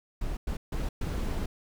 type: noise bursts at uneven times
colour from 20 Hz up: brown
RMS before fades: -31 dBFS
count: 4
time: 0.21-0.37 / 0.47-0.57 / 0.72-0.89 / 1.01-1.46 s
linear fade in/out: 5 ms
effects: none